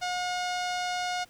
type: tone with low-pass filter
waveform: sawtooth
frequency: 721 Hz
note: F#5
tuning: 45 cents flat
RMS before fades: -31 dBFS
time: 0.01-1.25 s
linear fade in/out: 20 ms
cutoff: 5600 Hz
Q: 1.5
effects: pink hiss -58 dBFS RMS until 1.29 s